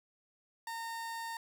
30% pulse tone, 916 Hz, A#5, 31 cents flat, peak -36 dBFS, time 0.67-1.37 s, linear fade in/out 2 ms, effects none

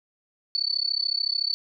sine tone with amplitude modulation, 4470 Hz, C#8, 14 cents sharp, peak -19 dBFS, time 0.55-1.54 s, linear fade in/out 0 ms, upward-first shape sine, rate 33.7 Hz, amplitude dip 100%, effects none

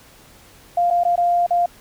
sine tone with dropouts, 698.5 Hz, F5, in tune, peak -14 dBFS, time 0.77-1.66 s, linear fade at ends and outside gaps 5 ms, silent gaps 0.903-0.908 / 1.036-1.05 / 1.158-1.177 / 1.465-1.506 s, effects pink hiss -48 dBFS RMS until 1.8 s

